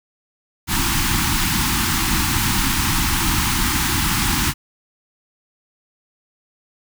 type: band-stop noise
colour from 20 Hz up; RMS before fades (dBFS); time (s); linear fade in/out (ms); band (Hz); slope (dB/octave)
pink; -19; 0.67-4.54; 50; 350 to 800; 96
effects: none